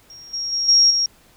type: tone with level steps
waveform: sine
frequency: 5588 Hz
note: F8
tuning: in tune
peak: -38 / -23 / -19 / -10 / -16 dBFS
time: 0.1-1.06 s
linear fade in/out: 2 ms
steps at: 0.33 / 0.52 / 0.68 / 0.9 s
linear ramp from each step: 10 ms
effects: pink hiss -53 dBFS RMS until 1.36 s